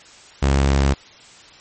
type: tone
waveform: sawtooth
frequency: 68.7 Hz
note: C#2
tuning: 15 cents flat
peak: -10 dBFS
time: 0.42-0.94 s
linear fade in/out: 10 ms
effects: white hiss -45 dBFS RMS until 1.6 s + MP3 32 kbps